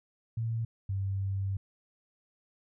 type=tone pair in turn; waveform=sine; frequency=113.9 / 97.4 Hz; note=A#2 / G2; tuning=-40 / -11 cents; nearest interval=minor third; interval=271 cents; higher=first; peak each=-29 / -29 dBFS; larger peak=neither; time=0.37-0.65 / 0.89-1.57 s; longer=second; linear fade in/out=5 ms; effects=none